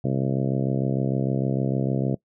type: harmonic tone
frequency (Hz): 66.6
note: C2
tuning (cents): +31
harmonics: 2 / 3 / 4 / 5 / 6 / 7 / 8 / 9 / 10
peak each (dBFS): -24 / -28 / -30 / -32 / -34 / -35 / -36 / -37 / -38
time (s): 0.04-2.15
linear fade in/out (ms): 5
effects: noise-tail reverb RT60 0.1 s tail -21 dB re dry